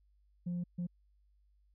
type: tone bursts at uneven times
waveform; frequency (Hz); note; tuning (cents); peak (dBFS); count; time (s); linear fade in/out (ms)
sine; 175.6; F3; +10; -32; 2; 0.46-0.64 / 0.78-0.87; 10
effects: tanh soft clip ceiling -32 dBFS + added 50 Hz sine -66 dBFS peak until 1.74 s